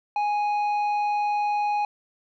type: tone with tanh clipping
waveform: triangle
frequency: 830 Hz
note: G#5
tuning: 1 cent flat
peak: -23 dBFS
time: 0.16-1.85 s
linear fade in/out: 2 ms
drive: 11 dB
effects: none